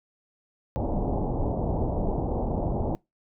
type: low-pass noise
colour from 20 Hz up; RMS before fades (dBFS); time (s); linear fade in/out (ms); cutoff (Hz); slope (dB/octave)
pink; -27; 0.76-2.95; 0; 860; 48
effects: noise-tail reverb RT60 0.2 s tail -24 dB re dry